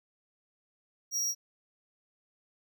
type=tone; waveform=square; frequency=5680 Hz; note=F8; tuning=28 cents sharp; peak=-29 dBFS; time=1.11-1.35 s; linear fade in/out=50 ms; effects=none